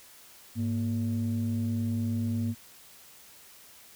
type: tone pair together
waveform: sine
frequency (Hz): 103.7 / 233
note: G#2 / A#3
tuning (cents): -2 / -1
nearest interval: octave + major second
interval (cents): 1401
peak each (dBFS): -28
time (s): 0.55-2.55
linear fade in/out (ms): 50
effects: tanh soft clip ceiling -22 dBFS + white hiss -53 dBFS RMS until 3.95 s